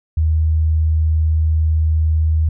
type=tone; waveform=sine; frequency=78.9 Hz; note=D#2; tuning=25 cents sharp; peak=-12 dBFS; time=0.17-2.49 s; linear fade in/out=5 ms; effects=none